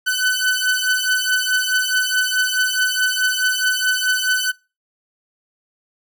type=beating tone pair; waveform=sawtooth; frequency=1504 / 1508.7 Hz; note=F#6 / F#6; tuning=+28 / +33 cents; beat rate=4.7 Hz; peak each=-16 dBFS; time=0.06-4.52 s; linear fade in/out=20 ms; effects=noise-tail reverb RT60 0.3 s tail -24 dB re dry